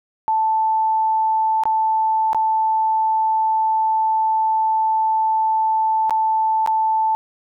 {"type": "tone with dropouts", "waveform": "sine", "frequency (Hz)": 880, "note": "A5", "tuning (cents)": 0, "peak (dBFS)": -15, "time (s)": [0.28, 7.15], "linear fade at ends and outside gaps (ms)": 0, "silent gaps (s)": [[1.636, 1.655], [2.331, 2.347], [6.096, 6.107], [6.662, 6.674]], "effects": []}